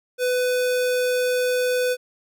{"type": "tone", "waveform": "square", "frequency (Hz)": 499.5, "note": "B4", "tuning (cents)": 20, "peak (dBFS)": -20, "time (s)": [0.18, 1.97], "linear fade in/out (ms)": 50, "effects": []}